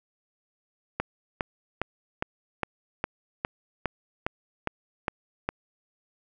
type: click train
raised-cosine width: 0.5 ms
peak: -11 dBFS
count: 12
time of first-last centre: 1-5.49 s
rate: 2.45 Hz
effects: none